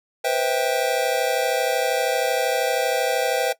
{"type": "chord", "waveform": "square", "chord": "C major seventh", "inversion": "third", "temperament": "just", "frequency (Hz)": [490.5, 523.3, 654.1, 784.9], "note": ["B4", "C5", "E5", "G5"], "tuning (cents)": [-12, 0, -14, 2], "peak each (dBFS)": -26, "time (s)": [0.24, 3.53], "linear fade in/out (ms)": 10, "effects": ["noise-tail reverb RT60 0.1 s tail -17 dB re dry"]}